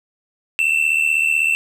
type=tone pair together; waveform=triangle; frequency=2637 / 2713 Hz; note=E7 / E7; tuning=0 / +49 cents; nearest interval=unison; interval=49 cents; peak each=-16 dBFS; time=0.59-1.55 s; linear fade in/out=0 ms; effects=none